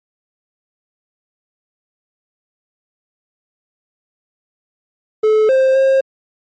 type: tone with pitch steps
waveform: triangle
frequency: 432.4 / 527 / 535 Hz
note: A4 / C5 / C5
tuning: -30 / +12 / +38 cents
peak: -7 dBFS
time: 5.23-6.01 s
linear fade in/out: 10 ms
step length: 260 ms
effects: MP3 32 kbps